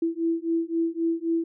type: beating tone pair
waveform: sine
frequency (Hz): 329.6 / 333.4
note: E4 / E4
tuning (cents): 0 / +20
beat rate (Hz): 3.8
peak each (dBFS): -26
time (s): 0.02-1.44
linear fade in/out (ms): 5
effects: none